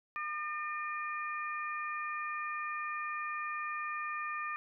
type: harmonic tone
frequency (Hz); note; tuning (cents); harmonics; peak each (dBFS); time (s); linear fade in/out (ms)
604; D5; +48; 2 / 3 / 4; -37 / -41 / -43; 0.16-4.56; 0
effects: none